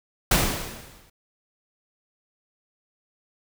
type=noise with exponential decay; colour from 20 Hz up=pink; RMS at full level=-17 dBFS; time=0.31-1.1 s; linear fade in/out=5 ms; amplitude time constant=170 ms; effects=none